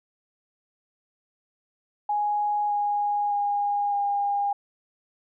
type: tone with pitch steps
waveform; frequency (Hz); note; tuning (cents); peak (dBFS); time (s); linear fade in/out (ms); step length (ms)
sine; 830.6 / 823.4 / 816.3 / 809.3; G#5 / G#5 / G#5 / G#5; 0 / -15 / -30 / -45; -22; 2.09-4.53; 5; 610
effects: none